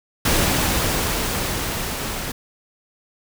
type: noise with level ramp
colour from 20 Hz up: pink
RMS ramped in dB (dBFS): -18 to -28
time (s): 0.25-2.32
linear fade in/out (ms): 5
effects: none